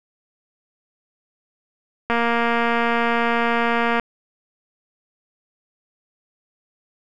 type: click train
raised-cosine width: 0.5 ms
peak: -6 dBFS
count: 445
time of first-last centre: 2.1-3.997 s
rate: 234 Hz
effects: none